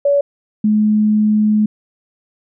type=tone pair in turn; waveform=sine; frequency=568 / 212.8 Hz; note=C#5 / G#3; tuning=+42 / +42 cents; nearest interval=octave + perfect fourth; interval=1700 cents; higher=first; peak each=-10 dBFS; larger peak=neither; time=0.05-0.21 / 0.64-1.66 s; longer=second; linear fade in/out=5 ms; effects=none